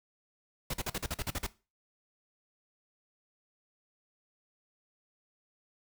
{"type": "noise bursts", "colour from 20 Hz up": "pink", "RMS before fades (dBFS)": -34, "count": 10, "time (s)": [0.7, 1.467], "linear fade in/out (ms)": 5, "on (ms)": 38, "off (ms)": 43, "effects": ["noise-tail reverb RT60 0.3 s tail -18 dB re dry"]}